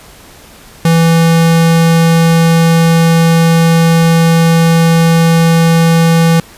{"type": "tone", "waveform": "square", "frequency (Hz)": 165.4, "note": "E3", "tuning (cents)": 6, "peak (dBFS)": -6, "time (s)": [0.85, 6.4], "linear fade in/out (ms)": 2, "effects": ["pink hiss -37 dBFS RMS until 6.57 s", "resampled to 32000 Hz"]}